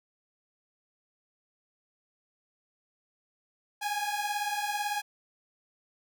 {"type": "beating tone pair", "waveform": "sawtooth", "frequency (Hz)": [818, 836], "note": ["G#5", "G#5"], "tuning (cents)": [-26, 11], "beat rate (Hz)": 18, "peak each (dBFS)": -29, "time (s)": [3.81, 5.02], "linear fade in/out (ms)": 20, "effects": []}